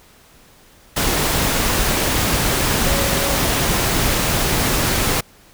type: tone in noise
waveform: sine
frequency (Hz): 554.4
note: C#5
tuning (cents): 0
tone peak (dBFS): -26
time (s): 2.86-3.36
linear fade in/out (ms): 10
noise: pink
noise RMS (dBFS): -18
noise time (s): 0.96-5.21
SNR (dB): -11
effects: pink hiss -49 dBFS RMS until 5.53 s